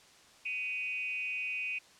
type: tone with frequency modulation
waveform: sine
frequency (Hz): 2500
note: D#7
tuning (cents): +8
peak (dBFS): -33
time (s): 0.45-1.79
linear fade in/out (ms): 10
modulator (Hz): 241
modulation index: 0.66
effects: white hiss -59 dBFS RMS until 1.99 s + low-pass 7000 Hz 12 dB/octave